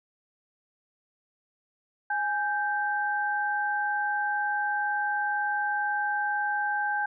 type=tone pair together; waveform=sine; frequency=829 / 1564.9 Hz; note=G#5 / G6; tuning=-3 / -3 cents; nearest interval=major seventh; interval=1100 cents; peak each=-28 dBFS; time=2.1-7.06 s; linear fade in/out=5 ms; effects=none